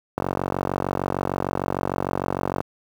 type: click train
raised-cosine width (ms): 1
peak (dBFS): -8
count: 114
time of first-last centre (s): 0.18-2.605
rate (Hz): 46.6
effects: high-pass 80 Hz 12 dB/octave + 7-bit